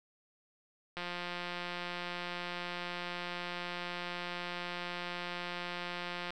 click train, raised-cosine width 0.3 ms, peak -23 dBFS, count 940, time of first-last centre 0.97-6.305 s, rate 176 Hz, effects none

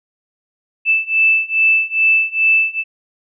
sine beating tone pair, 2637 / 2639.4 Hz, E7 / E7, 0 / +2 cents, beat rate 2.4 Hz, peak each -15 / -14 dBFS, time 0.85-2.84 s, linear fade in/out 50 ms, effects none

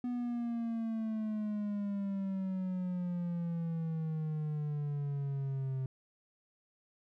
triangle exponential sweep, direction down, 246.9 to 130.81 Hz, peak -31 dBFS, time 0.04-5.86 s, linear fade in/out 2 ms, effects none

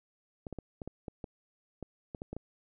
clicks, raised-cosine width 2 ms, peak -26 dBFS, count 12, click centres 0.468 / 0.527 / 0.587 / 0.818 / 0.876 / 1.082 / 1.242 / 1.827 / 2.148 / 2.219 / 2.33 / 2.366 s, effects none

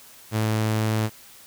sawtooth tone, 109.2 Hz, A2, 13 cents flat, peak -17 dBFS, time 0.31-1.1 s, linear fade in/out 50 ms, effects white hiss -48 dBFS RMS until 1.46 s

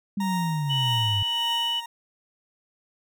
sine exponential sweep, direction down, 203.4 to 96.9 Hz, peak -24 dBFS, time 0.17-1.23 s, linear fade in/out 5 ms
40% pulse tone with tremolo, 932 Hz, A#5, 1 cent flat, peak -26 dBFS, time 0.2-1.86 s, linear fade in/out 5 ms, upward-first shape triangle, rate 1.7 Hz, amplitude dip 65%
sine tone, 2960 Hz, F#7, in tune, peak -24 dBFS, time 0.69-1.81 s, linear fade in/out 20 ms
effects none

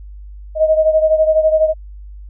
sine beating tone pair, 626 / 638 Hz, D#5 / D#5, +10 / +43 cents, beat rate 12 Hz, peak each -11 / -16 dBFS, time 0.55-1.74 s, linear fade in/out 50 ms, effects added 50 Hz sine -31 dBFS peak until 2.29 s

